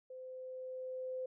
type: tone with level ramp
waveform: sine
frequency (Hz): 514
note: C5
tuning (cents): -31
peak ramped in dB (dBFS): -46 to -37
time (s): 0.1-1.26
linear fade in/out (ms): 5
effects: none